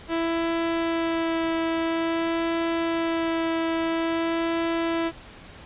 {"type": "tone with vibrato", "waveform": "sawtooth", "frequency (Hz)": 330.5, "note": "E4", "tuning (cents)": 5, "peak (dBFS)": -19, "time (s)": [0.08, 5.12], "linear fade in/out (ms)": 50, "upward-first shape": "sine", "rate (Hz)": 0.49, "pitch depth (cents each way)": 11, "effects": ["pink hiss -45 dBFS RMS until 5.65 s", "resampled to 8000 Hz"]}